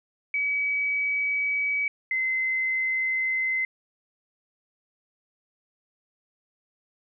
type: tone pair in turn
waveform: sine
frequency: 2277 / 2058 Hz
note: C#7 / C7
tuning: +46 / -29 cents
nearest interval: major second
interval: 175 cents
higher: first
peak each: -23 dBFS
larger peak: neither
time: 0.34-1.88 / 2.11-3.65 s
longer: neither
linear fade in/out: 2 ms
effects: none